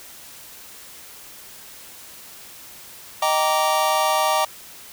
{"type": "chord", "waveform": "square", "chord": "Eb major seventh", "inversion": "none", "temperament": "just", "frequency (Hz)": [622.3, 777.8, 933.4, 1166.7], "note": ["Eb5", "G5", "Bb5", "D6"], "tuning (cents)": [0, -14, 2, -12], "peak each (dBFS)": -24, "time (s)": [3.22, 4.45], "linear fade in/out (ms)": 5, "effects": ["white hiss -42 dBFS RMS until 4.92 s"]}